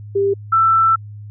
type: tone pair in turn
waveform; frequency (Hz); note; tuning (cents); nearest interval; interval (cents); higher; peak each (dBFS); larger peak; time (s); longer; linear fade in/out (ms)
sine; 396.9 / 1331.5; G4 / E6; +22 / +17; octave + major sixth; 2095; second; -13 / -10; second; 0.15-0.34 / 0.52-0.96; second; 10
effects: added 104 Hz sine -31 dBFS peak until 1.3 s